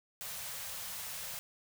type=band-stop noise; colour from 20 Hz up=white; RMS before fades=-42 dBFS; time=0.21-1.39 s; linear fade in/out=0 ms; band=200 to 460 Hz; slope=96 dB/octave; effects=none